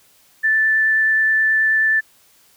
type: tone with vibrato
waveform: sine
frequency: 1760 Hz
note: A6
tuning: in tune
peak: -13 dBFS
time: 0.43-2.01 s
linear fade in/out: 20 ms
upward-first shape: triangle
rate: 9.4 Hz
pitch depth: 8 cents each way
effects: white hiss -54 dBFS RMS until 2.56 s